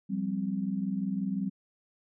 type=chord; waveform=sine; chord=F suspended second; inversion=none; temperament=equal with one note detuned; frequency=175.83 / 196 / 261.6 Hz; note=F3 / G3 / C4; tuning=+12 / 0 / 0 cents; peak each=-36 / -30 / -36 dBFS; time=0.09-1.5 s; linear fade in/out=20 ms; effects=none